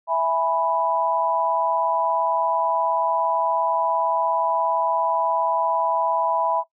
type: chord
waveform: sine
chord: E major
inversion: none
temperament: equal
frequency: 659.3 / 830.6 / 987.8 Hz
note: E5 / G#5 / B5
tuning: 0 / 0 / 0 cents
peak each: -23 / -26 / -22 dBFS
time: 0.07-6.64 s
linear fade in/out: 50 ms
effects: noise-tail reverb RT60 0.1 s tail -17 dB re dry